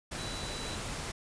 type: tone in noise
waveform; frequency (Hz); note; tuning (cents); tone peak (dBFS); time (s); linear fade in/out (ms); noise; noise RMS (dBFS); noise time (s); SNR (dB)
sine; 3951; B7; 0; -43; 0.18-0.76; 10; pink; -38; 0.11-1.12; -8
effects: resampled to 22050 Hz